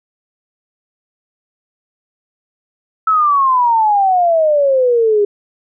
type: exponential sweep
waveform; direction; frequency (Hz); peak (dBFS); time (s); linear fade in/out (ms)
sine; down; 1318.5 to 403.4; -9; 3.07-5.25; 5
effects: none